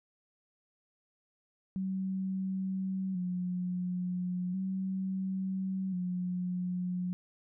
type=tone with vibrato; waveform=sine; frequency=185 Hz; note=F#3; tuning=in tune; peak=-31 dBFS; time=1.76-7.13 s; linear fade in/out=0 ms; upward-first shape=square; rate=0.36 Hz; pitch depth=45 cents each way; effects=none